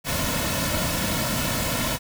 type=noise with comb filter; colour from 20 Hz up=pink; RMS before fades=-25 dBFS; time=0.04-1.99 s; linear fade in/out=50 ms; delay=2.5 ms; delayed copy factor=-0.65; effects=none